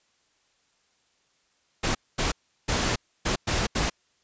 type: noise bursts at uneven times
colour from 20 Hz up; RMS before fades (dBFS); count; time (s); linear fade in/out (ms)
pink; -25; 6; 1.83-1.95 / 2.18-2.32 / 2.68-2.96 / 3.25-3.36 / 3.47-3.67 / 3.75-3.9; 10
effects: white hiss -68 dBFS RMS until 4.23 s + resampled to 16000 Hz